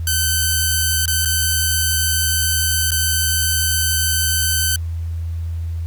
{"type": "tone with dropouts", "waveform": "5% pulse", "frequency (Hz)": 1531, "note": "G6", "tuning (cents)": -41, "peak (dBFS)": -5, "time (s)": [0.07, 4.76], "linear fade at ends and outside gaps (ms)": 2, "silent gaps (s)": [[1.057, 1.078], [1.25, 1.256], [2.907, 2.917]], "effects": ["added 83 Hz sine -21 dBFS peak until 5.86 s", "pink hiss -50 dBFS RMS until 5.86 s"]}